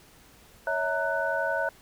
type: tone cluster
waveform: sine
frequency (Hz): 558 / 649 / 923 / 1490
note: C#5 / E5 / A#5 / F#6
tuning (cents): +11 / -27 / -17 / +12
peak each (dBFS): -31 / -30 / -33 / -29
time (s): 0.67-1.69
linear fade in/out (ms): 2
effects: pink hiss -55 dBFS RMS until 1.81 s